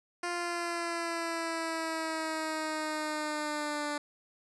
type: exponential sweep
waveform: 10% pulse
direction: down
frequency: 350.4 to 293.2 Hz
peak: -24 dBFS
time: 0.23-3.98 s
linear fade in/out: 5 ms
effects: resampled to 24000 Hz